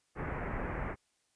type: low-pass noise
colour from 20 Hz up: pink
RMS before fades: -37 dBFS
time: 0.15-0.96 s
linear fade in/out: 50 ms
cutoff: 2200 Hz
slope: 48 dB/octave
effects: white hiss -75 dBFS RMS until 1.35 s + resampled to 22050 Hz